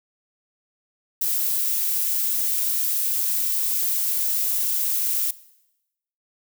violet noise, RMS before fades -23 dBFS, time 1.21-5.31 s, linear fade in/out 5 ms, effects noise-tail reverb RT60 0.9 s tail -19 dB re dry

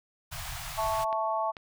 pink band-stop noise, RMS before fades -38 dBFS, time 0.31-1.05 s, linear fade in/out 20 ms, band 150 to 640 Hz, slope 96 dB/octave
sine chord, A major, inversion second, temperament equal with one note detuned, 659.3 / 877.5 / 1108.7 Hz, E5 / A5 / C#6, 0 / -5 / 0 cents, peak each -31 / -30 / -32 dBFS, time 0.77-1.52 s, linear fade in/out 20 ms
clicks, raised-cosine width 0.3 ms, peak -25 dBFS, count 2, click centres 1.128 / 1.568 s
effects none

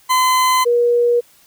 40% pulse / sine tone pair in turn, 1022 / 478.7 Hz, C6 / A#4, -41 / +46 cents, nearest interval octave + minor second, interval 1313 cents, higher first, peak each -11 dBFS, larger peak neither, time 0.09-0.65 / 0.65-1.21 s, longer neither, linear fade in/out 20 ms, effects white hiss -51 dBFS RMS until 1.46 s

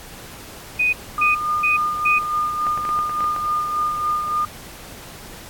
sine tone bursts, 2491 Hz, D#7, 1 cent sharp, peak -15 dBFS, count 4, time 0.79-2.19 s, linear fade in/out 10 ms, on 140 ms, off 280 ms
sine tone with tremolo, 1214 Hz, D#6, 43 cents flat, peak -17 dBFS, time 1.18-4.45 s, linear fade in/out 2 ms, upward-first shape sine, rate 3.5 Hz, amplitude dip 45%
clicks, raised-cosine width 0.5 ms, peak -17 dBFS, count 9, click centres 2.668 / 2.776 / 2.852 / 2.891 / 2.99 / 3.095 / 3.206 / 3.242 / 3.363 s
effects pink hiss -39 dBFS RMS until 5.49 s + AAC 64 kbps

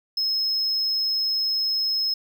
triangle tone, 5170 Hz, E8, 34 cents flat, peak -20 dBFS, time 0.17-2.14 s, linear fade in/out 5 ms, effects none

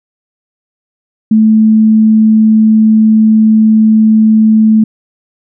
sine tone, 218.4 Hz, A3, 13 cents flat, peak -3 dBFS, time 1.31-4.84 s, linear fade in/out 5 ms, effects none

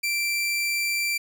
sawtooth tone, 2349 Hz, D7, in tune, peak -20 dBFS, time 0.03-1.18 s, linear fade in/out 10 ms, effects none

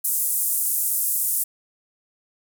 white band-pass noise, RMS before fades -23 dBFS, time 0.04-1.44 s, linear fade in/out 10 ms, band 8900 to 15000 Hz, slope 24 dB/octave, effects none

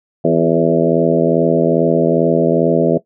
harmonic tone with a mistuned harmonic, 82.41 Hz, E2, in tune, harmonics 2 / 3 / 4 / 5 / 6 / 7 / 8, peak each -18 / -18 / -18 / -18 / -18 / -18 / -18 dBFS, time 0.24-2.98 s, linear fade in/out 10 ms, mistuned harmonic 4, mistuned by +37 cents, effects noise-tail reverb RT60 0.1 s tail -17 dB re dry

